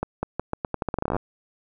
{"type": "accelerating click train", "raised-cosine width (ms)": 1, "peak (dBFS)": -11, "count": 19, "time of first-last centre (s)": [0.03, 1.165], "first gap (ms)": 200, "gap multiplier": 0.83, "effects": []}